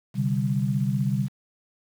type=chord; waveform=sine; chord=C suspended second; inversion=none; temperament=equal; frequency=130.81 / 146.83 / 196 Hz; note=C3 / D3 / G3; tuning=0 / 0 / 0 cents; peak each=-25 / -27 / -26 dBFS; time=0.14-1.29 s; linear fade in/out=50 ms; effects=8-bit